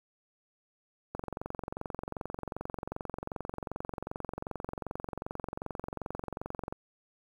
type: click train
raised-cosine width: 1 ms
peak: -22 dBFS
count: 127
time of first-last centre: 1.15-6.725 s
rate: 22.6 Hz
effects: 9-bit